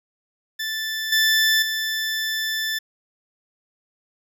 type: tone with level steps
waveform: 20% pulse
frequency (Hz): 1760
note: A6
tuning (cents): 0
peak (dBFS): -20 / -11 / -18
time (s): 0.59-2.79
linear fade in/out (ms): 10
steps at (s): 1.12 / 1.62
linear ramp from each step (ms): 5
effects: none